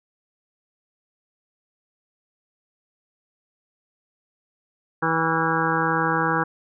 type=harmonic tone with a mistuned harmonic; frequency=162.5 Hz; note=E3; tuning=24 cents flat; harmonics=1 / 2 / 3 / 5 / 6 / 7 / 8 / 9 / 10; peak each=-28 / -28 / -28 / -28 / -28 / -28 / -28 / -28 / -28 dBFS; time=5.02-6.44 s; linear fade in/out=10 ms; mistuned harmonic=8; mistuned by=+53 cents; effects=none